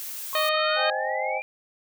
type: noise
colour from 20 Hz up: blue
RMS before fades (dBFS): -35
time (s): 0-0.49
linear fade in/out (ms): 0
type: exponential sweep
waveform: sine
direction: up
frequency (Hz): 1074 to 2405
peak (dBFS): -31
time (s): 0.33-1.42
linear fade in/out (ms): 0
type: harmonic tone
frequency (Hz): 619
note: D#5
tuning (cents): -9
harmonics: 1 / 2 / 3 / 4 / 5 / 6 / 7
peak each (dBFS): -25 / -28 / -30 / -31 / -32 / -33 / -33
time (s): 0.35-0.9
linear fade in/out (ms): 2
type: chord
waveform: sine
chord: Ab major seventh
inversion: first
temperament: equal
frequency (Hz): 523.3 / 622.3 / 784 / 830.6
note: C5 / Eb5 / G5 / Ab5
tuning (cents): 0 / 0 / 0 / 0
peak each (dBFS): -31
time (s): 0.75-1.42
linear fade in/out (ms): 50
effects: none